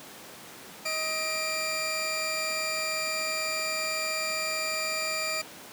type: tone pair together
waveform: 20% pulse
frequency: 630 / 2375 Hz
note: D#5 / D7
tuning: +21 / +19 cents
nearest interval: octave + major seventh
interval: 2298 cents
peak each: -28 / -25 dBFS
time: 0.85-5.42 s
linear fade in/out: 10 ms
effects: pink hiss -45 dBFS RMS until 5.72 s + high-pass 200 Hz 12 dB/octave